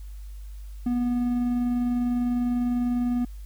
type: tone with tremolo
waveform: triangle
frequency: 243.7 Hz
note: B3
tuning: 23 cents flat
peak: -19 dBFS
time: 0.86-3.25 s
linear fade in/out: 5 ms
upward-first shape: triangle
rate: 20 Hz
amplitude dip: 25%
effects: added 50 Hz sine -36 dBFS peak until 3.45 s + white hiss -59 dBFS RMS until 3.45 s